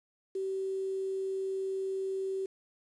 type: tone with quantisation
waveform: sine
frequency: 384.2 Hz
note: G4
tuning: 35 cents flat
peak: -31 dBFS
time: 0.35-2.46 s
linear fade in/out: 5 ms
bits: 9
effects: resampled to 22050 Hz